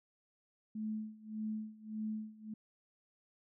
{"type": "tone with tremolo", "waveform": "sine", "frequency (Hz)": 216.3, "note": "A3", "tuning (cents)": -29, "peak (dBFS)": -35, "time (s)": [0.75, 2.54], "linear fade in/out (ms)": 5, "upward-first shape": "sine", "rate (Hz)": 1.7, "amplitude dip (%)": 90, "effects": []}